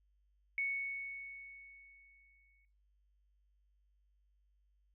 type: tone with exponential decay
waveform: sine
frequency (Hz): 2217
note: C#7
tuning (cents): 0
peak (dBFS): -32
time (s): 0.58-2.65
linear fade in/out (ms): 1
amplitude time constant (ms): 450
effects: noise-tail reverb RT60 0.4 s tail -18 dB re dry + added 50 Hz sine -70 dBFS peak until 4.94 s

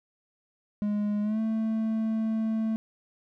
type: tone with pitch glide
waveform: triangle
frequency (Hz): 207.7 to 221.3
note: G#3 to A3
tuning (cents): 0 to +10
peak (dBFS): -23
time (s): 0.82-2.76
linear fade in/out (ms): 0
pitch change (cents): +110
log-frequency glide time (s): 1.22-1.4
effects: none

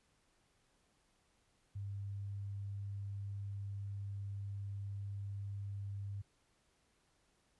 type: tone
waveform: sine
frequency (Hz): 99.9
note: G2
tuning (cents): +33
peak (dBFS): -40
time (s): 1.75-6.22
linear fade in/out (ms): 10
effects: pink hiss -75 dBFS RMS until 7.59 s + resampled to 24000 Hz

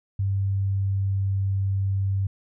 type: tone with pitch glide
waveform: sine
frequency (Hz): 98 to 97.44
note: G2 to G2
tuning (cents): 0 to -10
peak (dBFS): -21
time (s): 0.19-2.27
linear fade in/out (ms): 5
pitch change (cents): -10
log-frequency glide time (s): 0.31-1.44
effects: none

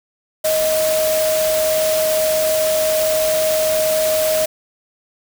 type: tone in noise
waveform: sine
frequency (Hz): 627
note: D#5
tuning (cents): +13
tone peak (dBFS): -15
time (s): 0.44-4.46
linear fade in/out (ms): 10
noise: white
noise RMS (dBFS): -23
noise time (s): 0.44-4.46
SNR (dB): +5
effects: none

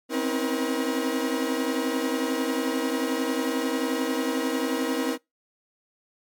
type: tone cluster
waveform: 40% pulse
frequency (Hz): 258.6 / 269.8 / 320 / 476.6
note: C4 / C#4 / D#4 / A#4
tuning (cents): -20 / -47 / +49 / +38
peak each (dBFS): -29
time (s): 0.09-5.18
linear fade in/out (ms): 50
effects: noise-tail reverb RT60 0.2 s tail -24 dB re dry + MP3 96 kbps

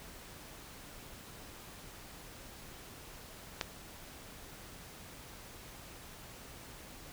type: click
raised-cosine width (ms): 0.2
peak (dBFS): -15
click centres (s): 3.612
effects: pink hiss -51 dBFS RMS until 7.12 s

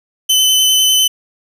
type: tone with vibrato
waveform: sawtooth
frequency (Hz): 3038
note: F#7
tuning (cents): +45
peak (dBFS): -6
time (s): 0.29-1.08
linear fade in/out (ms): 10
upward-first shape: square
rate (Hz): 10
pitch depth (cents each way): 9
effects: none

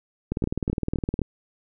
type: two click trains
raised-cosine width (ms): 3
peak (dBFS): -12 / -12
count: 4 / 18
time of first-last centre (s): 0.44-1.217 / 0.32-1.192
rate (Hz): 3.86 / 19.5
effects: none

